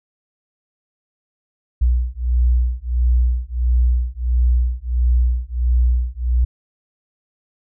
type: beating tone pair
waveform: sine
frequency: 60.2 / 61.7 Hz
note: B1 / B1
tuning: -44 / -1 cents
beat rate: 1.5 Hz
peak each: -17 dBFS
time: 1.81-6.45 s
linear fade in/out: 10 ms
effects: none